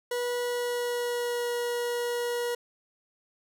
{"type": "tone with pitch glide", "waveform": "40% pulse", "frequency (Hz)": [486.4, 480.3], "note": ["B4", "B4"], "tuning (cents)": [-26, -48], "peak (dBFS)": -27, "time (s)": [0.11, 2.55], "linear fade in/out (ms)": 5, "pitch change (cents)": -22, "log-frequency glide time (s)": [0.4, 1.48], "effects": []}